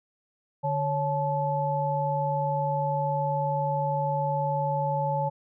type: tone cluster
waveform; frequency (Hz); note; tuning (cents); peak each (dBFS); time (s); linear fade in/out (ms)
sine; 146.8 / 555 / 867; D3 / C#5 / A5; 0 / +2 / -26; -29 / -30 / -27; 0.63-5.3; 20
effects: none